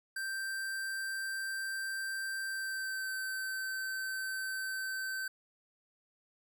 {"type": "tone with pitch glide", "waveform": "square", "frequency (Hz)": [1568, 1542.8], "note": ["G6", "G6"], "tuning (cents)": [0, -28], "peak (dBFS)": -36, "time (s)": [0.16, 5.28], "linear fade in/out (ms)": 5, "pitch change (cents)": -28, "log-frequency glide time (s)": [2.46, 3.11], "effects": []}